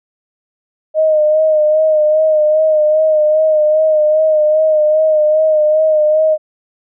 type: tone with vibrato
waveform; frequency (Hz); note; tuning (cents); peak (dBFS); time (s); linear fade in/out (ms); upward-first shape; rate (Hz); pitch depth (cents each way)
sine; 618; D#5; -12; -8; 0.94-6.38; 50; sine; 2.5; 35
effects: none